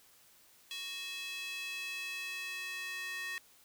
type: tone with high-pass filter sweep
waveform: square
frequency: 370 Hz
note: F#4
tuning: in tune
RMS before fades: -41 dBFS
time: 0.71-3.38 s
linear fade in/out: 0 ms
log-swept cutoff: 3100 to 2000 Hz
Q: 3.7
effects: white hiss -63 dBFS RMS until 3.64 s